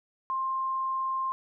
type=tone; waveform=sine; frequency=1056 Hz; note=C6; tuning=16 cents sharp; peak=-27 dBFS; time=0.3-1.32 s; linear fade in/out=0 ms; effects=none